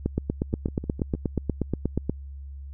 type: two click trains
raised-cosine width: 3 ms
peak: -11 / -21 dBFS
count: 18 / 5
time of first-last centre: 0.06-2.096 / 0.53-1.15 s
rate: 8.35 / 6.45 Hz
effects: added 69 Hz sine -36 dBFS peak until 2.73 s